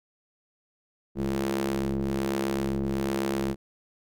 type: ring-modulated tone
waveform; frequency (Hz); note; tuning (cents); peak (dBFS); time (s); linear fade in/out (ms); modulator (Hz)
sawtooth; 67.9; C#2; -35; -19; 1.15-3.56; 50; 271
effects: none